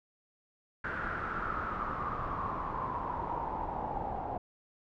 pink noise with low-pass filter sweep, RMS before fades -36 dBFS, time 0.84-4.38 s, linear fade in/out 5 ms, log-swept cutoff 1500 to 770 Hz, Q 7.7, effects none

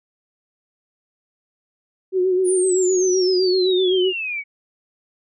sine tone with vibrato, 370 Hz, F#4, in tune, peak -15 dBFS, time 2.12-4.13 s, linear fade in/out 50 ms, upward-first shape sine, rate 7.8 Hz, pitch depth 43 cents each way
sine exponential sweep, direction down, 9790 to 2217 Hz, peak -23 dBFS, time 2.44-4.44 s, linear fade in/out 50 ms
effects none

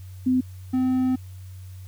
sine / triangle tone pair in turn, 255.2 / 256.8 Hz, C4 / C4, -43 / -32 cents, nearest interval unison, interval 11 cents, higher second, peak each -17 dBFS, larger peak neither, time 0.26-0.41 / 0.73-1.16 s, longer second, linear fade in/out 10 ms, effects added 93 Hz sine -37 dBFS peak until 1.87 s + white hiss -56 dBFS RMS until 1.87 s

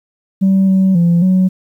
sine tone with pitch steps, 192.3 / 190.1 / 171.3 / 186.1 Hz, G3 / F#3 / F3 / F#3, -33 / +47 / -33 / +10 cents, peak -6 dBFS, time 0.41-1.49 s, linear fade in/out 20 ms, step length 270 ms, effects tanh soft clip ceiling -6 dBFS + 8-bit

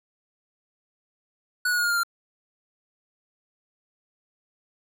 square tone with pitch steps, 1472 / 1454.3 / 1436.7 / 1419.4 / 1402.3 / 1385.4 Hz, F#6 / F#6 / F6 / F6 / F6 / F6, -9 / -30 / +49 / +28 / +7 / -14 cents, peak -22 dBFS, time 1.65-2.034 s, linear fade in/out 5 ms, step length 64 ms, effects none

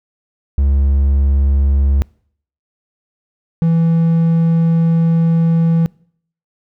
triangle tone pair in turn, 69.3 / 165.35 Hz, C#2 / E3, 0 / +6 cents, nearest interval octave + minor third, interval 1506 cents, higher second, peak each -8 dBFS, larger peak neither, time 0.58-2.02 / 3.62-5.86 s, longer second, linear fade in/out 0 ms, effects noise-tail reverb RT60 0.6 s tail -25 dB re dry

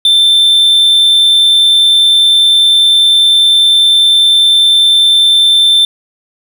triangle tone, 3555 Hz, A7, 17 cents sharp, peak -3 dBFS, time 0.05-5.85 s, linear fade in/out 2 ms, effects none

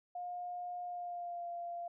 sine tone with pitch glide, 712 to 692.1 Hz, F5 to F5, +33 to -16 cents, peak -39 dBFS, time 0.15-1.88 s, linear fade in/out 5 ms, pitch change -49 cents, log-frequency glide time 0.83-1.48 s, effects none

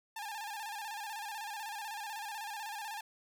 sawtooth tone with vibrato, 853 Hz, G#5, 46 cents sharp, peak -36 dBFS, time 0.16-3.01 s, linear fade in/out 5 ms, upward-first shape square, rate 16 Hz, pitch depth 76 cents each way, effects none

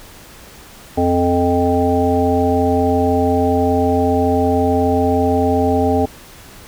harmonic tone with a mistuned harmonic, 87.31 Hz, F2, in tune, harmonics 1 / 3 / 5 / 7 / 9, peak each -20 / -17 / -18 / -21 / -19 dBFS, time 0.97-6.06 s, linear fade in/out 10 ms, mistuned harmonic 7, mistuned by +29 cents, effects pink hiss -40 dBFS RMS until 6.67 s

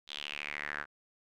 sawtooth tone with band-pass filter sweep, 73.42 Hz, D2, in tune, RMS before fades -40 dBFS, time 0.07-0.86 s, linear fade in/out 50 ms, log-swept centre 3600 to 1500 Hz, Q 5.1, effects none

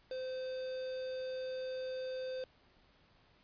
triangle tone with quantisation, 516 Hz, C5, 24 cents flat, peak -36 dBFS, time 0.11-2.44 s, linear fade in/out 2 ms, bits 8, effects pink hiss -67 dBFS RMS until 3.43 s + resampled to 11025 Hz

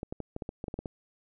clicks, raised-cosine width 2 ms, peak -22 dBFS, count 11, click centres 0.031 / 0.125 / 0.203 / 0.364 / 0.422 / 0.491 / 0.641 / 0.682 / 0.741 / 0.79 / 0.858 s, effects none

